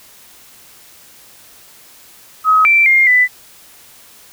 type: tone with pitch steps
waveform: sine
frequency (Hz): 1271 / 2343 / 2120 / 1993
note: D#6 / D7 / C7 / B6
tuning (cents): +36 / -5 / +22 / +15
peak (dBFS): -7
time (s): 2.44-3.28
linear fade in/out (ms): 50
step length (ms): 210
effects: white hiss -43 dBFS RMS until 4.32 s